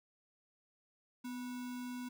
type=tone with sample-and-hold; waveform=sine; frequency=249.1 Hz; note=B3; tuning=15 cents sharp; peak=-40 dBFS; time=1.24-2.09 s; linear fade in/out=10 ms; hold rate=1225 Hz; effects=none